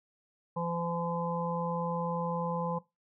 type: harmonic tone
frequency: 170.3 Hz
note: F3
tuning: 43 cents flat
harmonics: 1 / 3 / 5 / 6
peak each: -34 / -36 / -38 / -37 dBFS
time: 0.56-2.79 s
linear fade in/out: 10 ms
effects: noise-tail reverb RT60 0.2 s tail -18 dB re dry